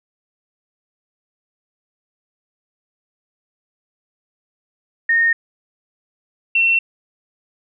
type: tone pair in turn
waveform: sine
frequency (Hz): 1842 / 2708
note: A#6 / E7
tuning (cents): -21 / +46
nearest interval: perfect fifth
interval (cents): 667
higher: second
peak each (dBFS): -12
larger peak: neither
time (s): 5.09-5.33 / 6.55-6.79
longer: neither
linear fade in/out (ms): 5
effects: none